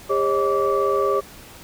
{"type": "tone cluster", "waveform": "sine", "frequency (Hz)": [402.9, 542, 619, 1157], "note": ["G4", "C#5", "D#5", "D6"], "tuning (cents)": [48, -39, -9, -26], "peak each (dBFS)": [-20, -22, -28, -22], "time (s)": [0.09, 1.21], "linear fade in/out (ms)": 20, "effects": ["tanh soft clip ceiling -9 dBFS", "pink hiss -43 dBFS RMS until 1.63 s"]}